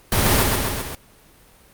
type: noise with echo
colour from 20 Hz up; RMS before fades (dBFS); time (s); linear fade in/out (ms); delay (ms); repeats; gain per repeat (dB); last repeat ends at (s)
pink; -18; 0.12-0.43; 2; 130; 4; -3; 0.95
effects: pink hiss -51 dBFS RMS until 1.73 s + Opus 32 kbps